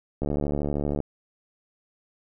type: click train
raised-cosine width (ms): 2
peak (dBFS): -14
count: 58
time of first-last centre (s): 0.22-1.003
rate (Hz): 72.8
effects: none